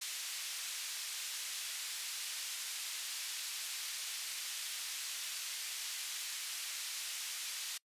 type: band-pass noise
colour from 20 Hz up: pink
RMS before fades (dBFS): -42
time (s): 0.01-7.78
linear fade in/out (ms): 10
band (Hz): 2900 to 11000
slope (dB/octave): 12
effects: noise-tail reverb RT60 0.1 s tail -25 dB re dry + resampled to 32000 Hz